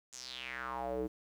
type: tone with band-pass filter sweep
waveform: square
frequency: 63.2 Hz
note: B1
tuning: 41 cents sharp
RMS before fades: -40 dBFS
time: 0.12-1.08 s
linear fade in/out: 20 ms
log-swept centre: 7300 to 340 Hz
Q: 4.7
effects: 11-bit